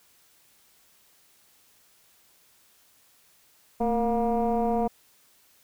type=tone with frequency modulation; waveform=sine; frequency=466.2 Hz; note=A#4; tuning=in tune; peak=-21 dBFS; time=3.8-4.88 s; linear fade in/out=10 ms; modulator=242 Hz; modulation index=1.5; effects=tanh soft clip ceiling -17 dBFS + white hiss -61 dBFS RMS until 5.63 s